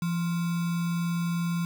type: tone with sample-and-hold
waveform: sine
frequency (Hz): 170.9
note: F3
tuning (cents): -37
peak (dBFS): -25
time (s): 0.02-1.65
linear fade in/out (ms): 2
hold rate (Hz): 1225
effects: none